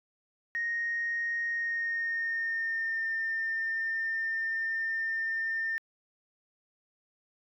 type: tone with pitch glide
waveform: sine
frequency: 1864.7 to 1805.3 Hz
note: A#6 to A6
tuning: 0 to +44 cents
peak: -28 dBFS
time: 0.55-5.78 s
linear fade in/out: 0 ms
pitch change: -56 cents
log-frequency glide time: 1.49-3.09 s
effects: tanh soft clip ceiling -24 dBFS